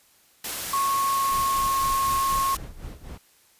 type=noise; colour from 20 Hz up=white; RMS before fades=-31 dBFS; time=0.44-2.57 s; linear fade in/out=5 ms
type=tone with pitch glide; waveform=sine; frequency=1098 to 1086 Hz; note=C#6 to C#6; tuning=-17 to -36 cents; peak=-21 dBFS; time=0.73-2.55 s; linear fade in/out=5 ms; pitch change=-19 cents; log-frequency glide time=0.96-1.77 s
type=noise with tremolo; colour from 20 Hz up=brown; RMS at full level=-34 dBFS; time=1.31-3.18 s; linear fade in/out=10 ms; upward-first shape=sine; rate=4 Hz; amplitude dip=80%
effects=white hiss -59 dBFS RMS until 3.59 s + resampled to 32000 Hz